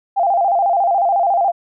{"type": "tone with vibrato", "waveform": "sine", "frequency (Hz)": 740, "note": "F#5", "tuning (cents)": 0, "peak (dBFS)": -12, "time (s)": [0.16, 1.52], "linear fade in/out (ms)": 20, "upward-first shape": "square", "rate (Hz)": 14, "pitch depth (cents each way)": 120, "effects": []}